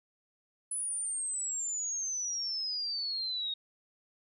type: exponential sweep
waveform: sine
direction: down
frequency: 10100 to 3729 Hz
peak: -32 dBFS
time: 0.71-3.54 s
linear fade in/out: 5 ms
effects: none